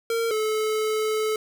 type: tone pair in turn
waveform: square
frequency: 459 / 433.2 Hz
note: A#4 / A4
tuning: -27 / -27 cents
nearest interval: minor second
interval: 100 cents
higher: first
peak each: -23 dBFS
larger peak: neither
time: 0.1-0.31 / 0.31-1.36 s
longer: second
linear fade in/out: 2 ms
effects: none